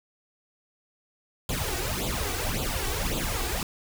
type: noise with flanger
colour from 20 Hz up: pink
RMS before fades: -29 dBFS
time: 1.49-3.63 s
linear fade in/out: 2 ms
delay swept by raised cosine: 0.26 to 2.66 ms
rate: 1.8 Hz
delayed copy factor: +0.75
effects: none